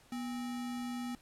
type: tone with sample-and-hold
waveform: sine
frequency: 244 Hz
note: B3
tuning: 21 cents flat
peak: -36 dBFS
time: 0.12-1.15 s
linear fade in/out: 2 ms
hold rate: 1050 Hz
effects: pink hiss -63 dBFS RMS until 1.21 s + low-pass 12000 Hz 12 dB/octave